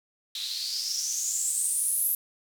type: noise with band-pass filter sweep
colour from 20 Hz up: blue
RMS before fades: -29 dBFS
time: 0.35-2.15 s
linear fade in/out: 2 ms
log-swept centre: 3700 to 12000 Hz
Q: 7.4
effects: none